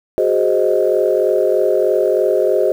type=chord; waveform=sine; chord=Ab dominant seventh; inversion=third; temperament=equal with one note detuned; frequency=372.1 / 415.3 / 523.3 / 622.3 Hz; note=Gb4 / Ab4 / C5 / Eb5; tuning=+10 / 0 / 0 / 0 cents; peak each=-17 dBFS; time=0.18-2.72 s; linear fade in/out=0 ms; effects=tanh soft clip ceiling -2 dBFS + 7-bit